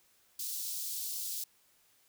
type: high-pass noise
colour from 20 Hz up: white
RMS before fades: -38 dBFS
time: 0.39-1.44 s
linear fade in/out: 5 ms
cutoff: 4000 Hz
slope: 24 dB/octave
effects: white hiss -68 dBFS RMS until 2.08 s